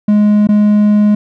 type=tone with dropouts; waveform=triangle; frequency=208.8 Hz; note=G#3; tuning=10 cents sharp; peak=-4 dBFS; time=0.08-1.15 s; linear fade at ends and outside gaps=5 ms; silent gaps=0.472-0.488 s; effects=none